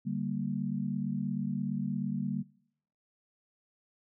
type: chord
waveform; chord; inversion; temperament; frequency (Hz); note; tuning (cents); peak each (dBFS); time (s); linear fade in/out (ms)
sine; G minor; second; equal; 146.83 / 196 / 233.1; D3 / G3 / Bb3; 0 / 0 / 0; -36 / -34 / -35; 0.05-2.43; 20
effects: noise-tail reverb RT60 0.7 s tail -23 dB re dry